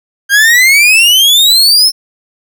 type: exponential sweep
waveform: 40% pulse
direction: up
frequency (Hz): 1585 to 5380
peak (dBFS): -3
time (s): 0.29-1.92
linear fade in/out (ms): 50
effects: none